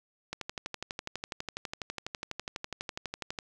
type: click train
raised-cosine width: 0.2 ms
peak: -18 dBFS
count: 38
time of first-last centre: 0.33-3.388 s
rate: 12.1 Hz
effects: none